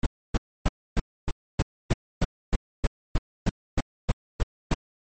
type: noise bursts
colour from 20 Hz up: brown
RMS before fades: -20 dBFS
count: 16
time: 0.03-4.742 s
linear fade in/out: 5 ms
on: 32 ms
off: 280 ms
effects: MP3 32 kbps